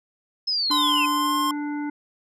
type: linear sweep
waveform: sine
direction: down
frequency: 5220 to 2489 Hz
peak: -21 dBFS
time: 0.47-1.06 s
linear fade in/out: 10 ms
type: harmonic tone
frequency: 293.7 Hz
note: D4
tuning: in tune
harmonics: 1 / 3 / 5 / 7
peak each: -26 / -36 / -40 / -43 dBFS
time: 0.7-1.9 s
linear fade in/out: 5 ms
type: tone with pitch glide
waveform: square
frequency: 1032 to 1060.4 Hz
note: C6 to C6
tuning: -24 to +23 cents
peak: -22 dBFS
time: 0.71-1.51 s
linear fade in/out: 2 ms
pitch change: +47 cents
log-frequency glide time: 1.02-1.34 s
effects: resampled to 32000 Hz